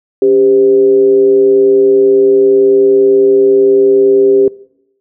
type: tone with frequency modulation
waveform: sine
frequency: 396.2 Hz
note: G4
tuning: 18 cents sharp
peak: -5 dBFS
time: 0.22-4.48 s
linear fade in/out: 2 ms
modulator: 118 Hz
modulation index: 0.45
effects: noise-tail reverb RT60 0.8 s tail -22 dB re dry